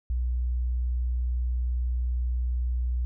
sine tone, 61.2 Hz, B1, 15 cents flat, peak -24 dBFS, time 0.1-3.05 s, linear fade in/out 0 ms, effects none

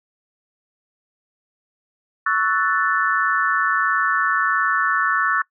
sine chord, F# minor seventh, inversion second, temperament equal with one note detuned, 1117.1 / 1318.5 / 1480 / 1760 Hz, C#6 / E6 / F#6 / A6, +13 / 0 / 0 / 0 cents, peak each -22 dBFS, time 2.26-5.42 s, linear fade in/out 5 ms, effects noise-tail reverb RT60 0.1 s tail -22 dB re dry

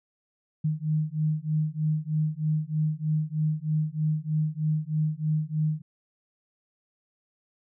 sine beating tone pair, 152.9 / 156.1 Hz, D#3 / D#3, -30 / +6 cents, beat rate 3.2 Hz, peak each -27 dBFS, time 0.64-5.82 s, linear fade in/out 10 ms, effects none

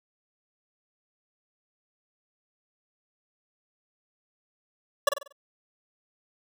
25% pulse tone with echo, 568 Hz, C#5, 42 cents sharp, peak -13 dBFS, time 5.07-5.09 s, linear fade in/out 5 ms, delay 47 ms, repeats 5, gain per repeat -7 dB, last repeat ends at 5.325 s, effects none

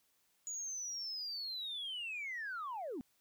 sine linear sweep, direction down, 6880 to 222.8 Hz, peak -38 dBFS, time 0.47-3.01 s, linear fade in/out 0 ms, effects tanh soft clip ceiling -36 dBFS + white hiss -75 dBFS RMS until 3.2 s

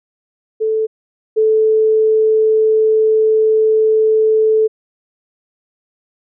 sine tone pair in turn, 438.6 / 437 Hz, A4 / A4, -6 / -12 cents, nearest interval unison, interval 6 cents, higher first, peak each -13 / -9 dBFS, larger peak second, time 0.6-0.87 / 1.36-4.68 s, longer second, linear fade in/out 20 ms, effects none

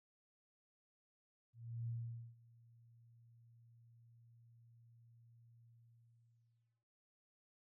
sine tone with ADSR envelope, 116.54 Hz, A#2, in tune, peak -39 dBFS, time 1.53-6.86 s, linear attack 350 ms, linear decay 470 ms, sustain -24 dB, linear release 1200 ms, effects none

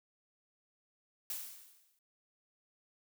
blue noise with exponential decay, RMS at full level -38 dBFS, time 1.3-1.99 s, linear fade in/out 1 ms, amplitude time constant 150 ms, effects none

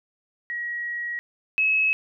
sine tone pair in turn, 1906 / 2576 Hz, A#6 / E7, +38 / -41 cents, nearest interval perfect fourth, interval 521 cents, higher second, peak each -27 / -18 dBFS, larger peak second, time 0.5-1.19 / 1.58-1.93 s, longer first, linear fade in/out 0 ms, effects none

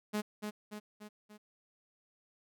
sawtooth tone with echo, 210.4 Hz, G#3, 23 cents sharp, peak -28 dBFS, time 0.13-0.22 s, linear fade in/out 20 ms, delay 290 ms, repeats 4, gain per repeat -5 dB, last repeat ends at 1.38 s, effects none

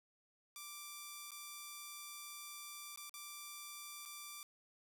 5% pulse tone with dropouts, 1174.7 Hz, D6, in tune, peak -36 dBFS, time 0.56-4.43 s, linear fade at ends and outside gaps 1 ms, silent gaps 1.308-1.317 / 2.96-2.974 / 3.095-3.14 / 4.053-4.058 s, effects none

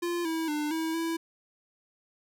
square tone with pitch steps, 346.4 / 324.4 / 299 / 322.7 / 329.8 Hz, F4 / E4 / D4 / E4 / E4, -14 / -28 / +31 / -37 / +1 cents, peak -29 dBFS, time 0.02-1.17 s, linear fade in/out 10 ms, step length 230 ms, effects none

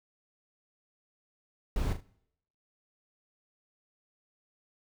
brown noise with echo, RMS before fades -30 dBFS, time 1.76-1.93 s, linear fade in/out 2 ms, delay 38 ms, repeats 2, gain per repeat -9 dB, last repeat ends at 2.006 s, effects noise-tail reverb RT60 0.7 s tail -21 dB re dry

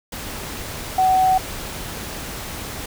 sine tone in noise, 751 Hz, F#5, 26 cents sharp, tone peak -13 dBFS, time 0.98-1.38 s, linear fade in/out 5 ms, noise pink, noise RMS -31 dBFS, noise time 0.12-2.86 s, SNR +15 dB, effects none

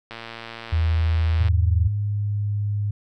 click train, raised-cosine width 0.3 ms, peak -19 dBFS, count 159, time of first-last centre 0.11-1.484 s, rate 115 Hz
sine tone, 81.4 Hz, E2, 21 cents flat, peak -17 dBFS, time 0.72-1.88 s, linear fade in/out 10 ms
sine tone with pitch glide, 103.83 to 102.99 Hz, G#2 to G#2, 0 to -14 cents, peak -21 dBFS, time 1.4-2.91 s, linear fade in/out 5 ms, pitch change -14 cents, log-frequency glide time 1.69-1.94 s
effects none

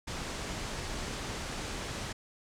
pink low-pass noise, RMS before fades -38 dBFS, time 0.07-2.13 s, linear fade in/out 10 ms, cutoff 8300 Hz, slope 24 dB/octave, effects none

